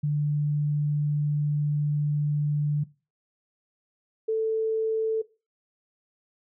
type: tone pair in turn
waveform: sine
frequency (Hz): 147.6 / 442.3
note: D3 / A4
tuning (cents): +9 / +9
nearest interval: octave + perfect fifth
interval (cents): 1900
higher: second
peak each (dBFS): -22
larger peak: neither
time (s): 0.03-2.84 / 4.28-5.22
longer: first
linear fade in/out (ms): 10
effects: noise-tail reverb RT60 0.3 s tail -19 dB re dry